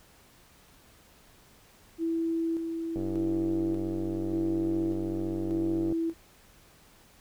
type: tone with tremolo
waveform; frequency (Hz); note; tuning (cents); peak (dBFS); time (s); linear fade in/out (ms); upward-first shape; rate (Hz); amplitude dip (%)
sine; 329.6; E4; 0; -26; 1.98-6.14; 50; square; 0.85; 40
type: click train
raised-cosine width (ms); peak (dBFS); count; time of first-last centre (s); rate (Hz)
2; -24; 285; 2.96-5.925; 95.8
effects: pink hiss -58 dBFS RMS until 7.2 s